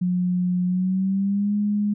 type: tone with pitch glide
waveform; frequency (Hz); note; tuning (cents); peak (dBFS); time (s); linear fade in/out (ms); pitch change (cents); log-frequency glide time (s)
sine; 180 to 206.8; F#3 to G#3; -47 to -7; -19; 0.01-1.94; 10; +240; 0.66-1.55
effects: none